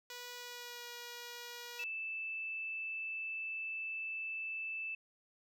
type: tone with pitch glide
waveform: 5% pulse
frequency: 488.2 to 480.4 Hz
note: B4 to B4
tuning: -20 to -48 cents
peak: -34 dBFS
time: 0.1-1.84 s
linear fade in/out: 2 ms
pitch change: -28 cents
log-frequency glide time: 0.36-0.86 s
type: tone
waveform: sine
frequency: 2637 Hz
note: E7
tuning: in tune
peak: -38 dBFS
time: 1.79-4.95 s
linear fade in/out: 5 ms
effects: none